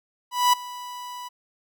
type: tone with ADSR envelope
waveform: 45% pulse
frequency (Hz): 986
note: B5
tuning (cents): -3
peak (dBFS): -14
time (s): 0.31-1.29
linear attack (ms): 220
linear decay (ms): 9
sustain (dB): -20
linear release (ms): 17
effects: none